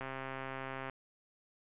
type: click train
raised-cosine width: 0.5 ms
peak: -26 dBFS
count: 119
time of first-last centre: 0.01-0.897 s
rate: 133 Hz
effects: resampled to 8000 Hz